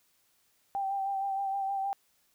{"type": "tone with vibrato", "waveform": "sine", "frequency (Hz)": 784, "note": "G5", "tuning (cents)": 0, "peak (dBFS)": -29, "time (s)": [0.75, 1.93], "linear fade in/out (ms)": 0, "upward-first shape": "sine", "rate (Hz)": 6.4, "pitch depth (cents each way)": 28, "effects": ["white hiss -70 dBFS RMS until 2.34 s"]}